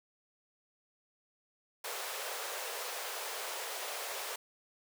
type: high-pass noise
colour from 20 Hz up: pink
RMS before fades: -40 dBFS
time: 1.84-4.36 s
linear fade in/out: 5 ms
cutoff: 430 Hz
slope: 48 dB/octave
effects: none